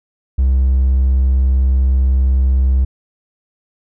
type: tone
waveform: triangle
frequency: 65.41 Hz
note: C2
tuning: in tune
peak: -7 dBFS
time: 0.38-2.85 s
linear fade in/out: 10 ms
effects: tanh soft clip ceiling -4 dBFS